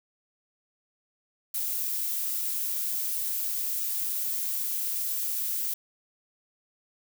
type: noise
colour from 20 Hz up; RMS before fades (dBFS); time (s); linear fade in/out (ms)
violet; -30; 1.54-5.74; 5
effects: none